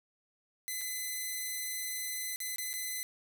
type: tone with dropouts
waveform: 5% pulse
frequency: 2022 Hz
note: B6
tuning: 40 cents sharp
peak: -25 dBFS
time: 0.68-3.03 s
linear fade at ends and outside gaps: 0 ms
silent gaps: 0.811-0.815 / 2.36-2.403 / 2.56-2.583 / 2.731-2.738 s
effects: none